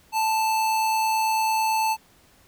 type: tone with amplitude modulation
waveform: square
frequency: 880 Hz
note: A5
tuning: in tune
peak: -20 dBFS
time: 0.12-1.97 s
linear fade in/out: 50 ms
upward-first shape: sine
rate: 109 Hz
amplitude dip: 25%
effects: pink hiss -57 dBFS RMS until 2.47 s